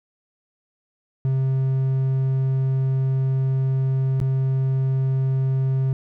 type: tone with dropouts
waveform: triangle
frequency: 132.8 Hz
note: C3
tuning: 26 cents sharp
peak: -16 dBFS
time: 1.25-5.93 s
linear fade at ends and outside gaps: 0 ms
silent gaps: 4.201-4.213 s
effects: none